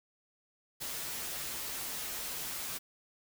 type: noise with comb filter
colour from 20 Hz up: white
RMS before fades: -39 dBFS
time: 0.8-2.79 s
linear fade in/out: 20 ms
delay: 9.9 ms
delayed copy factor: -0.6
effects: none